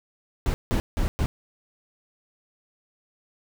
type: noise bursts at uneven times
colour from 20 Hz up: brown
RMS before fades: -23 dBFS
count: 4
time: 0.46-0.54 / 0.71-0.8 / 0.97-1.08 / 1.19-1.26 s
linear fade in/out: 0 ms
effects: none